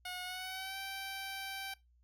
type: tone with pitch glide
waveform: 10% pulse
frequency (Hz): 726 to 778.1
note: F#5 to G5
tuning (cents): -33 to -13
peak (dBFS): -32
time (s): 0.05-1.74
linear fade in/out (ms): 5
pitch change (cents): +120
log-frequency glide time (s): 0.24-0.78
effects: noise-tail reverb RT60 0.2 s tail -20 dB re dry + added 60 Hz sine -65 dBFS peak until 2.03 s